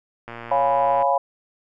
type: click train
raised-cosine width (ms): 0.5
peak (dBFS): -20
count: 88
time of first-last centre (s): 0.28-1.024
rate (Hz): 117
type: chord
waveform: sine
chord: C# dominant seventh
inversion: none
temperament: equal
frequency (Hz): 554.4 / 698.5 / 830.6 / 987.8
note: C#5 / E#5 / G#5 / B5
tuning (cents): 0 / 0 / 0 / 0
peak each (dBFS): -22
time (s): 0.51-1.18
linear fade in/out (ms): 5
effects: none